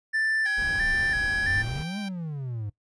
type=tone with vibrato; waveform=triangle; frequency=1725 Hz; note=A6; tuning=35 cents flat; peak=-21 dBFS; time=0.13-1.63 s; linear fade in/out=20 ms; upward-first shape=square; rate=1.5 Hz; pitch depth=43 cents each way
type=tone; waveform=10% pulse; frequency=784 Hz; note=G5; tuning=in tune; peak=-29 dBFS; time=0.45-2.09 s; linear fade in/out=10 ms
type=noise; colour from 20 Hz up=brown; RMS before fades=-35 dBFS; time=0.57-1.84 s; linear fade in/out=20 ms
type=exponential two-way sweep; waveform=triangle; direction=up then down; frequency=82.1 to 212.4 to 99.7 Hz; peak=-28 dBFS; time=1.48-2.7 s; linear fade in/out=10 ms; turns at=1.99 s
effects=noise-tail reverb RT60 0.1 s tail -19 dB re dry + resampled to 22050 Hz